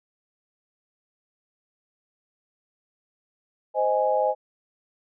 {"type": "chord", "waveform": "sine", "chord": "Ab major", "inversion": "first", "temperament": "just", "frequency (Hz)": [519.1, 623, 830.6], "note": ["C5", "Eb5", "Ab5"], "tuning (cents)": [-14, 2, 0], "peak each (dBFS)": -24, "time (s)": [3.74, 4.35], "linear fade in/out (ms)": 50, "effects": []}